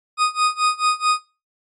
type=tone with tremolo; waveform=40% pulse; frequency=1242 Hz; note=D#6; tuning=3 cents flat; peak=-13 dBFS; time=0.17-1.21 s; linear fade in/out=50 ms; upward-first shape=sine; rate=4.6 Hz; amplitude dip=95%; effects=noise-tail reverb RT60 0.3 s tail -21 dB re dry + MP3 48 kbps